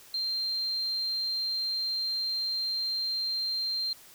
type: tone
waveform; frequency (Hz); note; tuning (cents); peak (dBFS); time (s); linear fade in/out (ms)
sine; 4168; C8; -7; -28; 0.14-3.93; 2
effects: white hiss -53 dBFS RMS until 4.14 s